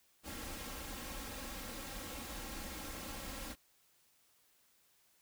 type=noise with comb filter; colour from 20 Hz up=pink; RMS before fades=-45 dBFS; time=0.23-3.56 s; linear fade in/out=50 ms; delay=3.7 ms; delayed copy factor=+0.65; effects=white hiss -71 dBFS RMS until 5.21 s